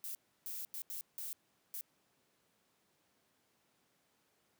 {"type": "noise bursts at uneven times", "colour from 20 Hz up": "violet", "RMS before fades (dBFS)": -43, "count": 6, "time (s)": [[0.04, 0.15], [0.46, 0.65], [0.74, 0.82], [0.9, 1.01], [1.18, 1.33], [1.74, 1.81]], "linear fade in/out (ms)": 0, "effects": ["pink hiss -75 dBFS RMS until 4.59 s", "high-pass 150 Hz 12 dB/octave"]}